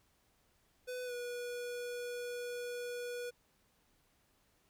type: tone with pitch glide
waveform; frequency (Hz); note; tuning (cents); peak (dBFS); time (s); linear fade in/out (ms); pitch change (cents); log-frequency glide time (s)
square; 500 to 486; B4 to B4; +21 to -28; -40; 0.87-3.31; 20; -49; 1.05-1.13
effects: pink hiss -73 dBFS RMS until 4.69 s